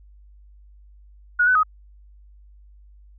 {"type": "tone with pitch steps", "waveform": "sine", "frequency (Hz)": [1454, 1501, 1259], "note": ["F#6", "F#6", "D#6"], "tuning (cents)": [-31, 24, 20], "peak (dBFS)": -14, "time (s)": [1.39, 1.633], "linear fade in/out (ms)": 10, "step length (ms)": 81, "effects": ["added 50 Hz sine -46 dBFS peak until 3.18 s"]}